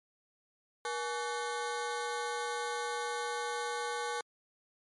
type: ring-modulated tone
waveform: 25% pulse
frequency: 659.3 Hz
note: E5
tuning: in tune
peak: -27 dBFS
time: 0.85-4.21 s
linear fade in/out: 2 ms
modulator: 183 Hz
effects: MP3 48 kbps